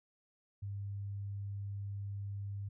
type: tone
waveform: sine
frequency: 100 Hz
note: G2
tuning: 35 cents sharp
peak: -38 dBFS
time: 0.62-2.69 s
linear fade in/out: 10 ms
effects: none